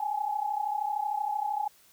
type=tone cluster; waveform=sine; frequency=788 / 816 / 849 Hz; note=G5 / G#5 / G#5; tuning=+9 / -31 / +38 cents; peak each=-39 / -32 / -30 dBFS; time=0-1.68 s; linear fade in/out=5 ms; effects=white hiss -60 dBFS RMS until 1.92 s